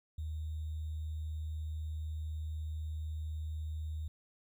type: tone with sample-and-hold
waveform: sine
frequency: 78 Hz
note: D#2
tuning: 5 cents sharp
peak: -36 dBFS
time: 0.18-4.08 s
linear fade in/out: 5 ms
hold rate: 3675 Hz
effects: none